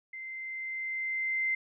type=tone with level ramp; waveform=sine; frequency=2079 Hz; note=C7; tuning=12 cents flat; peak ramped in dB=-39 to -26 dBFS; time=0.13-1.55 s; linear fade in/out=5 ms; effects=none